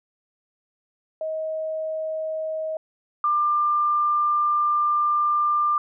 sine tone pair in turn, 632 / 1193.1 Hz, D#5 / D6, +27 / +27 cents, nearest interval major seventh, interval 1100 cents, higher second, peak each -25 / -18 dBFS, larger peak second, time 1.21-2.77 / 3.24-5.78 s, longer second, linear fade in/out 2 ms, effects none

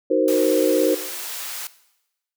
sine chord, C half-diminished seventh, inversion first, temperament equal with one note detuned, 311.1 / 373.6 / 466.2 / 523.3 Hz, Eb4 / Gb4 / Bb4 / C5, 0 / +17 / 0 / 0 cents, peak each -22 / -22 / -21 / -20 dBFS, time 0.1-0.95 s, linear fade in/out 10 ms
white high-pass noise, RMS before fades -31 dBFS, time 0.28-1.67 s, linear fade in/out 0 ms, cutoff 680 Hz, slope 12 dB/octave
effects noise-tail reverb RT60 0.9 s tail -17 dB re dry

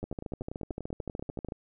two click trains, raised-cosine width 2 ms, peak -22 / -24 dBFS, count 21 / 16, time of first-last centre 0.04-1.521 / 0.03-1.486 s, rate 13.5 / 10.3 Hz, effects none

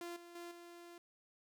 sawtooth tone with level steps, 345.1 Hz, F4, 21 cents flat, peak -40 / -50 / -43 / -49 dBFS, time 0.01-0.98 s, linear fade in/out 2 ms, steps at 0.16 / 0.35 / 0.51 s, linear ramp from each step 5 ms, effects none

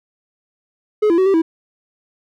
triangle tone with pitch steps, 424.2 / 336.8 / 376.5 / 389.6 / 326 Hz, G#4 / E4 / F#4 / G4 / E4, +37 / +37 / +30 / -11 / -19 cents, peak -9 dBFS, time 1.02-1.42 s, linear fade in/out 10 ms, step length 80 ms, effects none

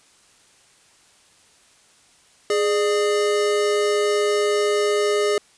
square tone pair together, 415.3 / 599.4 Hz, G#4 / D5, 0 / +35 cents, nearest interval tritone, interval 635 cents, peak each -19 / -26 dBFS, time 2.5-5.38 s, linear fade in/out 2 ms, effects white hiss -55 dBFS RMS until 5.57 s + resampled to 22050 Hz

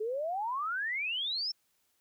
sine exponential sweep, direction up, 415.3 to 5480 Hz, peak -31 dBFS, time 0-1.52 s, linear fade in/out 10 ms, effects white hiss -74 dBFS RMS until 2 s

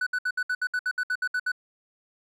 triangle tone bursts, 1490 Hz, F#6, 12 cents sharp, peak -22 dBFS, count 13, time 0.01-1.518 s, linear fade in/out 5 ms, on 56 ms, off 65 ms, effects none

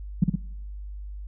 sine tone with echo, 174.61 Hz, F3, in tune, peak -13 dBFS, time 0.22-0.24 s, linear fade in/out 5 ms, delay 58 ms, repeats 2, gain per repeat -3 dB, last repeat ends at 0.356 s, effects noise-tail reverb RT60 0.9 s tail -26 dB re dry + added 50 Hz sine -34 dBFS peak until 1.27 s

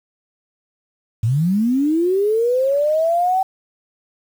sine linear sweep, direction up, 103.5 to 770 Hz, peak -14 dBFS, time 1.23-3.43 s, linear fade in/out 5 ms, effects 7-bit

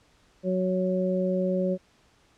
harmonic tone, 185 Hz, F#3, in tune, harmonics 1 / 2 / 3, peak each -26 / -30 / -27 dBFS, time 0.43-1.78 s, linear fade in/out 50 ms, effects pink hiss -62 dBFS RMS until 2.37 s + low-pass 7000 Hz 12 dB/octave

